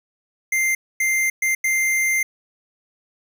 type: tone bursts at uneven times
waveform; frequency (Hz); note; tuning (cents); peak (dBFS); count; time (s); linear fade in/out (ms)
square; 2093; C7; 0; -18; 4; 0.52-0.75 / 1-1.3 / 1.42-1.55 / 1.64-2.23; 5
effects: none